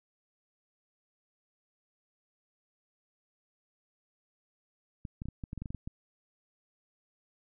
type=clicks; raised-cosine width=5 ms; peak=-26 dBFS; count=12; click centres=5.052 / 5.219 / 5.256 / 5.286 / 5.438 / 5.531 / 5.577 / 5.62 / 5.658 / 5.705 / 5.747 / 5.875 s; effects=none